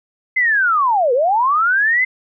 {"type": "linear two-way sweep", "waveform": "sine", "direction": "down then up", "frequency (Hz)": [2081, 466.2, 2081], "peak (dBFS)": -12, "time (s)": [0.36, 2.05], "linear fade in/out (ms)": 10, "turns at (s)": 1.13, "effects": []}